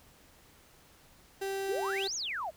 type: tone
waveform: 35% pulse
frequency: 390 Hz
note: G4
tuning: 9 cents flat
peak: -31 dBFS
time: 1.41-2.08 s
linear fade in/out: 10 ms
type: exponential two-way sweep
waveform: sine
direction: up then down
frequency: 329.6 to 6910 to 578 Hz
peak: -33 dBFS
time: 1.68-2.51 s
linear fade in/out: 20 ms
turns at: 2.15 s
effects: pink hiss -60 dBFS RMS until 2.56 s